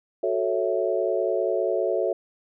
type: chord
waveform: sine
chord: F# minor seventh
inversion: none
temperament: equal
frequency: 370 / 440 / 554.4 / 659.3 Hz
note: F#4 / A4 / C#5 / E5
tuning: 0 / 0 / 0 / 0 cents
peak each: -27 dBFS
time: 0.23-2.13 s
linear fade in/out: 5 ms
effects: none